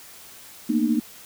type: tone cluster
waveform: sine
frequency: 226.6 / 239.8 / 304 Hz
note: A#3 / A#3 / D#4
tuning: -49 / +49 / -40 cents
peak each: -23 dBFS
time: 0.69-1 s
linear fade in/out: 10 ms
effects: white hiss -45 dBFS RMS until 1.25 s